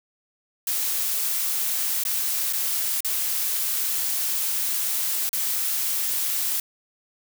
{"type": "noise with dropouts", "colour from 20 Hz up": "blue", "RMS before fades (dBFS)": -25, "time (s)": [0.67, 6.6], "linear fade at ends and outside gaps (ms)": 2, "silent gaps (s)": [[2.037, 2.051], [2.527, 2.532], [3.006, 3.046], [5.292, 5.33]], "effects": []}